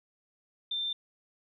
sine tone, 3578 Hz, A7, 28 cents sharp, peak -30 dBFS, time 0.71-0.93 s, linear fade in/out 5 ms, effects none

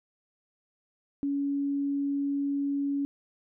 sine tone, 281.3 Hz, C#4, 26 cents sharp, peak -26 dBFS, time 1.23-3.05 s, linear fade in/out 0 ms, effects none

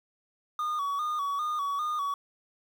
triangle tone with vibrato, 1174.7 Hz, D6, in tune, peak -26 dBFS, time 0.59-2.14 s, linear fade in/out 2 ms, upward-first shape square, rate 2.5 Hz, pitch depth 67 cents each way, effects 9-bit

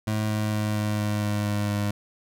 25% pulse tone with pitch steps, 107.6 / 106.92 / 106.24 / 105.57 / 104.9 / 104.24 / 103.58 / 102.92 Hz, A2 / A2 / G#2 / G#2 / G#2 / G#2 / G#2 / G#2, -38 / -49 / +40 / +29 / +18 / +7 / -4 / -15 cents, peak -20 dBFS, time 0.07-1.91 s, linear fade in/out 5 ms, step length 230 ms, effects none

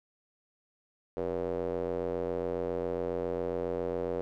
square tone with band-pass filter, 43.65 Hz, F1, in tune, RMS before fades -33 dBFS, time 1.17-4.21 s, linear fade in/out 0 ms, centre 480 Hz, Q 3.7, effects none

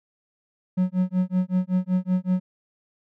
triangle tone with tremolo, 183.7 Hz, F#3, 12 cents flat, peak -15 dBFS, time 0.77-2.4 s, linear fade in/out 10 ms, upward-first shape sine, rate 5.3 Hz, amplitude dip 100%, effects none

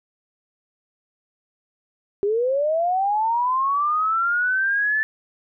sine linear sweep, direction up, 392 to 1760 Hz, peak -18 dBFS, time 2.23-5.03 s, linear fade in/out 0 ms, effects none

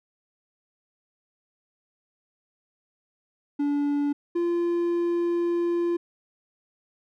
triangle tone pair in turn, 288 / 344.5 Hz, D4 / F4, -34 / -24 cents, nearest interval minor third, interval 310 cents, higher second, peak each -20 dBFS, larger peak neither, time 3.59-4.13 / 4.35-5.97 s, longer second, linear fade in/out 10 ms, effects none

